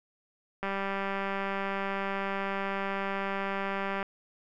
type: click train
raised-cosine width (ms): 0.5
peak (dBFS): -18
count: 667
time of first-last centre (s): 0.63-4.028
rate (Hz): 196
effects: none